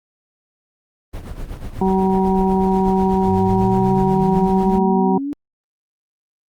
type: noise with tremolo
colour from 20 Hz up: brown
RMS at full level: -26 dBFS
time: 1.13-4.79 s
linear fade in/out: 10 ms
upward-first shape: triangle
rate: 8.1 Hz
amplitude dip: 75%
type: harmonic tone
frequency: 190 Hz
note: F#3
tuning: 46 cents sharp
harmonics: 1 / 2 / 4 / 5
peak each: -16 / -19 / -22 / -23 dBFS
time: 1.81-5.18 s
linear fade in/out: 5 ms
type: exponential sweep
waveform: sine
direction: up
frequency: 91.8 to 293.7 Hz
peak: -21 dBFS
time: 3.28-5.33 s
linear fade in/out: 0 ms
effects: Opus 24 kbps